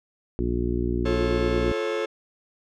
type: harmonic tone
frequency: 59.7 Hz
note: A#1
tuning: 42 cents sharp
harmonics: 1 / 2 / 3 / 4 / 5 / 6 / 7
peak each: -27 / -31 / -35 / -30 / -32 / -28 / -37 dBFS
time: 0.39-1.72 s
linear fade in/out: 0 ms
type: chord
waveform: 45% pulse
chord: F augmented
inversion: none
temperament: just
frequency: 349.2 / 436.5 / 545.7 Hz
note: F4 / A4 / C#5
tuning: 0 / -14 / -27 cents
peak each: -31 / -27 / -30 dBFS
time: 1.05-2.06 s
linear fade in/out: 10 ms
effects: low-pass 4000 Hz 12 dB/octave